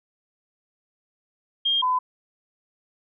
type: tone pair in turn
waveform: sine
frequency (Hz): 3217 / 1009.5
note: G7 / B5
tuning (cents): +44 / +38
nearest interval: octave + minor sixth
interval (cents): 2006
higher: first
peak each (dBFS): -19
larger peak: neither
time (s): 1.65-1.82 / 1.82-1.99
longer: neither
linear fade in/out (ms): 10
effects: none